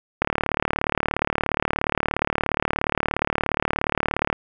click train, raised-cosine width 0.5 ms, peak -5 dBFS, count 153, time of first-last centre 0.22-4.328 s, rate 37 Hz, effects none

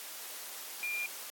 sine tone in noise, 2401 Hz, D7, 38 cents sharp, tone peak -33 dBFS, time 0.83-1.06 s, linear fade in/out 0 ms, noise white, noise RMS -44 dBFS, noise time 0-1.3 s, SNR +8 dB, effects high-pass 400 Hz 12 dB/octave + AAC 64 kbps

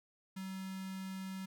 square tone with notch filter, 190.1 Hz, F#3, 47 cents sharp, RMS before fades -43 dBFS, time 0.36-1.46 s, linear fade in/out 10 ms, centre 530 Hz, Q 0.88, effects none

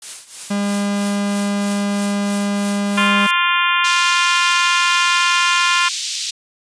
blue noise with tremolo, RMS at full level -26 dBFS, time 0.02-3.31 s, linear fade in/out 2 ms, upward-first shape triangle, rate 3.1 Hz, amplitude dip 85%
45% pulse tone, 202.3 Hz, G#3, 45 cents flat, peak -17 dBFS, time 0.5-3.27 s, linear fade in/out 10 ms
harmonic tone, 349.2 Hz, F4, in tune, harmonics 3 / 4 / 5 / 6 / 7 / 8 / 9 / 10, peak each -18 / -20 / -23 / -26 / -21 / -23 / -25 / -28 dBFS, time 2.97-5.89 s, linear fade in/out 10 ms
pink band-pass noise, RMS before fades -24 dBFS, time 3.84-6.31 s, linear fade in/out 10 ms, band 3200 to 7400 Hz, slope 24 dB/octave
effects resampled to 22050 Hz

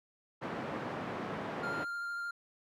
pink band-pass noise, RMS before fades -39 dBFS, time 0.41-1.85 s, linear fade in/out 20 ms, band 160 to 1500 Hz, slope 12 dB/octave
triangle tone with vibrato, 1396.9 Hz, F6, in tune, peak -34 dBFS, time 1.63-2.31 s, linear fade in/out 5 ms, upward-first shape sine, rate 13 Hz, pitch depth 10 cents each way
effects high-pass 100 Hz 12 dB/octave

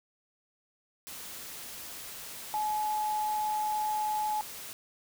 sine tone in noise, 851 Hz, G#5, 42 cents sharp, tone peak -28 dBFS, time 2.54-4.41 s, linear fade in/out 0 ms, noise white, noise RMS -43 dBFS, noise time 1.07-4.73 s, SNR +12 dB, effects none

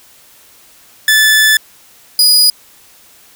sawtooth tone pair in turn, 1743 / 4930 Hz, A6 / D#8, -17 / -17 cents, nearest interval octave + tritone, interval 1800 cents, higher second, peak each -3 dBFS, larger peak neither, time 1.08-1.57 / 2.19-2.5 s, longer first, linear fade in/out 2 ms, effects white hiss -44 dBFS RMS until 3.35 s

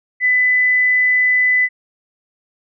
sine tone, 2001 Hz, B6, 22 cents sharp, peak -11 dBFS, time 0.2-1.69 s, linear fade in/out 50 ms, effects none

